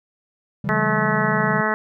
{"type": "chord", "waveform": "triangle", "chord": "C# diminished", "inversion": "none", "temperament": "equal", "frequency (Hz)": [138.59, 164.81, 196], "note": ["C#3", "E3", "G3"], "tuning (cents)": [0, 0, 0], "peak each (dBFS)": [-25, -26, -24], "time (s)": [0.64, 1.61], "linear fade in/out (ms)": 5}
{"type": "harmonic tone", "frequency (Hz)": 215.5, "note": "A3", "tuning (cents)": -36, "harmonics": [1, 2, 3, 4, 5, 6, 7, 8, 9], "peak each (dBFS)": [-27, -27, -27, -27, -27, -27, -27, -27, -27], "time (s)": [0.69, 1.74], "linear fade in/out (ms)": 0}
{"effects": []}